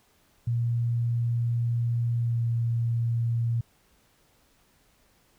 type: tone with pitch glide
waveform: sine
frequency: 118.1 to 116.74 Hz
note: A#2 to A#2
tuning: +23 to +3 cents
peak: -23 dBFS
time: 0.47-3.61 s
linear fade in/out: 5 ms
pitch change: -20 cents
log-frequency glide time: 2.17-2.44 s
effects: pink hiss -64 dBFS RMS until 5.38 s